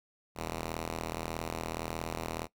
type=ring-modulated tone; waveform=5% pulse; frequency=81.7 Hz; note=E2; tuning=15 cents flat; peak=-21 dBFS; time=0.35-2.48 s; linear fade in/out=50 ms; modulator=141 Hz; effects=noise-tail reverb RT60 0.1 s tail -18 dB re dry